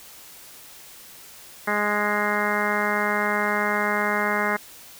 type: harmonic tone with a mistuned harmonic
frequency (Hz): 207.7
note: G#3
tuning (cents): 0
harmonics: 1 / 2 / 3 / 4 / 5 / 6 / 7 / 8 / 9 / 10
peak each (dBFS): -30 / -30 / -30 / -30 / -30 / -30 / -30 / -30 / -30 / -30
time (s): 1.67-4.57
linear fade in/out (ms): 10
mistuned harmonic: 10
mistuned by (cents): +18
effects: white hiss -45 dBFS RMS until 4.99 s